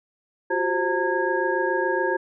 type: tone cluster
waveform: sine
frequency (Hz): 353.2 / 380.3 / 526 / 912 / 1645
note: F4 / F#4 / C5 / A#5 / G#6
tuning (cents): +20 / +48 / +9 / -38 / -17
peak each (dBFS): -27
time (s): 0.5-2.17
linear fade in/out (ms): 10
effects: none